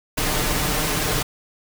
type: noise with comb filter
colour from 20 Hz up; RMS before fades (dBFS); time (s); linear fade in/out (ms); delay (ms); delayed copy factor
pink; -22; 0.17-1.23; 10; 6.6; +0.55
effects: none